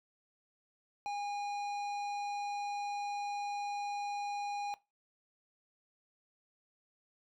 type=tone with tanh clipping; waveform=triangle; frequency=816 Hz; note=G#5; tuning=31 cents flat; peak=-37 dBFS; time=1.06-4.74 s; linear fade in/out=0 ms; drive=17 dB; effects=noise-tail reverb RT60 0.2 s tail -17 dB re dry